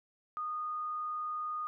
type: tone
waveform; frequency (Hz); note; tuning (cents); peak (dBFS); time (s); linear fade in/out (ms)
sine; 1231; D#6; -19; -34; 0.37-1.67; 0
effects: none